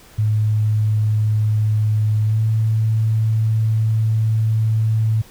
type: tone with pitch glide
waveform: sine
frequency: 107.4 to 110.36 Hz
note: A2 to A2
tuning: -41 to +6 cents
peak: -14 dBFS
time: 0.18-5.22 s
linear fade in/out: 10 ms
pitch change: +47 cents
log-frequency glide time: 2.24-2.4 s
effects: pink hiss -46 dBFS RMS until 5.3 s